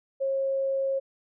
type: tone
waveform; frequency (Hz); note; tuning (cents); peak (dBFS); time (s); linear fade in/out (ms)
sine; 541; C#5; -42; -24; 0.2-1; 20
effects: none